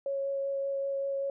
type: tone with vibrato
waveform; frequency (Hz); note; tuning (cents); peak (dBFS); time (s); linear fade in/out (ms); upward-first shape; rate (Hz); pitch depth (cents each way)
sine; 551; C#5; -11; -29; 0.06-1.3; 2; sine; 5.2; 8
effects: none